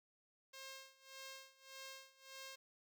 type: tone with tremolo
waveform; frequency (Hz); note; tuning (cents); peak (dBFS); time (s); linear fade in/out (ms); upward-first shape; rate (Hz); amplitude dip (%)
5% pulse; 534; C5; +35; -38; 0.53-2.56; 10; sine; 1.7; 90
effects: none